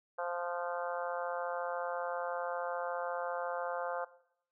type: harmonic tone with a mistuned harmonic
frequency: 174.61 Hz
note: F3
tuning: in tune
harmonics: 3 / 4 / 5 / 6 / 7 / 8 / 9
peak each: -38 / -40 / -42 / -44 / -45 / -46 / -47 dBFS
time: 0.18-4.05 s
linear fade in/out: 10 ms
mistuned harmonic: 9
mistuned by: -33 cents
effects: noise-tail reverb RT60 0.7 s tail -18 dB re dry